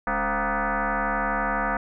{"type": "tone with frequency modulation", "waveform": "sine", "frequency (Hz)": 280, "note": "C#4", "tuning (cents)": 18, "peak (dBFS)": -22, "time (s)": [0.07, 1.77], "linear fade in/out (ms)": 2, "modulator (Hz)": 244, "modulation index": 6.1, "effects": []}